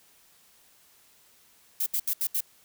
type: noise bursts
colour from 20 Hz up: violet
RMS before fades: -27 dBFS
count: 5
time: 1.8-2.407 s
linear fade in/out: 5 ms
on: 63 ms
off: 73 ms
effects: white hiss -60 dBFS RMS until 2.64 s